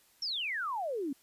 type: exponential sweep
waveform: sine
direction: down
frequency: 5640 to 259 Hz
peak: -32 dBFS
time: 0.22-1.13 s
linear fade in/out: 5 ms
effects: white hiss -65 dBFS RMS until 1.22 s + resampled to 32000 Hz